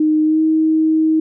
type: tone with pitch glide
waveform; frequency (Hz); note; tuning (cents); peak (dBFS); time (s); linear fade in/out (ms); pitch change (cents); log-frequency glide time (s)
sine; 308.9 to 316.1; D#4 to D#4; -12 to +27; -11; 0-1.2; 5; +39; 0.23-0.41
effects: none